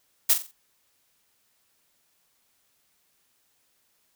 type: noise with echo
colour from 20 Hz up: blue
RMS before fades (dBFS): -18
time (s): 0.29-0.34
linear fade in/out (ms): 10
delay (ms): 44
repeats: 4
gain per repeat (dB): -9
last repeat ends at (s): 0.516
effects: white hiss -69 dBFS RMS until 4.15 s